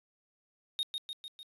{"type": "tone with echo", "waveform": "triangle", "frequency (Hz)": 3719, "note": "A#7", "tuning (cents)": -5, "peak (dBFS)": -28, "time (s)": [0.79, 0.83], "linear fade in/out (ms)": 0, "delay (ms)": 150, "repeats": 4, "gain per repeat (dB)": -4, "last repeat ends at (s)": 1.43, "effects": ["resampled to 32000 Hz", "11-bit"]}